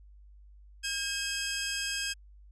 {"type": "tone pair together", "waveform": "15% pulse", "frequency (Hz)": [1615, 2566], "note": ["G#6", "E7"], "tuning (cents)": [-49, -47], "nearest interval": "minor sixth", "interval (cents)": 802, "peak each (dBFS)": -27, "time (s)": [0.83, 2.14], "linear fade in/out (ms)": 20, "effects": ["added 50 Hz sine -51 dBFS peak until 2.51 s", "resampled to 22050 Hz"]}